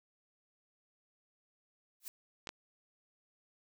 blue noise with exponential growth, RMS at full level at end -39 dBFS, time 2-2.08 s, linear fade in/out 1 ms, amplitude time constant 16 ms
clicks, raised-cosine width 0.2 ms, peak -24 dBFS, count 2, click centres 2.472 / 2.491 s
effects none

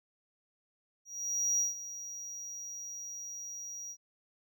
triangle tone with ADSR envelope, 5750 Hz, F8, 50 cents sharp, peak -24 dBFS, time 1.05-3.97 s, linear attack 540 ms, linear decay 150 ms, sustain -15 dB, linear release 63 ms, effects tanh soft clip ceiling -21 dBFS

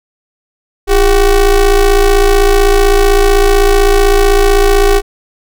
square ring-modulated tone, 187.1 Hz, F#3, 20 cents sharp, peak -3 dBFS, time 0.87-5.02 s, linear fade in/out 50 ms, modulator 215 Hz, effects none

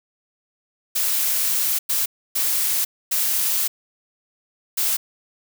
blue noise bursts at uneven times, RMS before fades -21 dBFS, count 5, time 0.95-1.79 / 1.89-2.06 / 2.35-2.85 / 3.11-3.68 / 4.77-4.97 s, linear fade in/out 10 ms, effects none

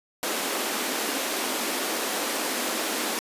pink high-pass noise, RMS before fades -28 dBFS, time 0.23-3.19 s, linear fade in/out 0 ms, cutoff 230 Hz, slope 48 dB/octave, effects resampled to 32000 Hz

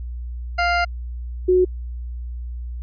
20% pulse / sine tone pair in turn, 698.5 / 366.2 Hz, F5 / F#4, 0 / -18 cents, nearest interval major seventh, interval 1118 cents, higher first, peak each -12 dBFS, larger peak neither, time 0.58-0.85 / 1.48-1.65 s, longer first, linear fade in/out 10 ms, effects added 60 Hz sine -27 dBFS peak until 2.82 s + resampled to 11025 Hz

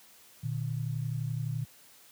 sine tone pair together, 118.54 / 150.3 Hz, A#2 / D3, +29 / +40 cents, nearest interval major third, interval 411 cents, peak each -32 / -34 dBFS, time 0.43-1.65 s, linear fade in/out 10 ms, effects white hiss -57 dBFS RMS until 2.11 s + high-pass 60 Hz 12 dB/octave

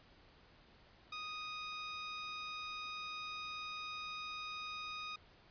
15% pulse tone, 1244.5 Hz, D#6, in tune, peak -36 dBFS, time 1.12-5.16 s, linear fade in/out 5 ms, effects pink hiss -64 dBFS RMS until 5.5 s + resampled to 11025 Hz

